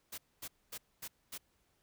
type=noise bursts; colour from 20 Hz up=white; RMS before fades=-44 dBFS; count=5; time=0.12-1.38 s; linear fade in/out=10 ms; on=60 ms; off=240 ms; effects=pink hiss -75 dBFS RMS until 1.82 s